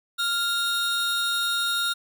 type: tone pair together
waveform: 45% pulse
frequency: 1396.9 / 3729 Hz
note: F6 / A#7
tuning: 0 / 0 cents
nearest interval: octave + perfect fourth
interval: 1700 cents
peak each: -26 dBFS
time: 0.18-1.94 s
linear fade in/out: 20 ms
effects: none